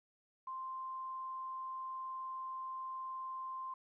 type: tone with quantisation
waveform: sine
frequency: 1046.5 Hz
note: C6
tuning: in tune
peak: -40 dBFS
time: 0.47-3.74 s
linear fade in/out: 5 ms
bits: 10
effects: low-pass 2000 Hz 12 dB/octave